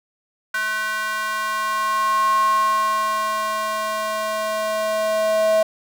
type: tone with high-pass filter sweep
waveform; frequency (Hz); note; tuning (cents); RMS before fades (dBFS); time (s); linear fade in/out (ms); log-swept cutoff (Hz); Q
square; 215.4; A3; -37; -21; 0.54-5.63; 5; 1400 to 680; 8
effects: none